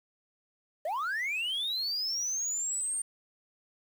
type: linear sweep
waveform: sine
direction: up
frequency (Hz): 577 to 8850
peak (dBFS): -27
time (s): 0.85-3.02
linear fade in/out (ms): 5
effects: tanh soft clip ceiling -29 dBFS + 9-bit